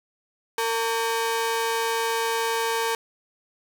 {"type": "ring-modulated tone", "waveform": "sawtooth", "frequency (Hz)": 683, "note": "F5", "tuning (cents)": -39, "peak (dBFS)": -16, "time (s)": [0.58, 2.95], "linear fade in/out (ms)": 2, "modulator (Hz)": 226, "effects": []}